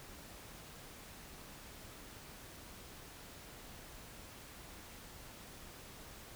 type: silence
effects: pink hiss -53 dBFS RMS until 6.35 s